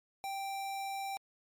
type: tone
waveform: square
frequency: 784 Hz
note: G5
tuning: in tune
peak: -37 dBFS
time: 0.24-1.17 s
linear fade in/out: 0 ms
effects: MP3 64 kbps